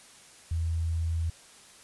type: tone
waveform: sine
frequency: 82.41 Hz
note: E2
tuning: in tune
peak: -26 dBFS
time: 0.51-1.3 s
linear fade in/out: 5 ms
effects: white hiss -53 dBFS RMS until 1.83 s + resampled to 24000 Hz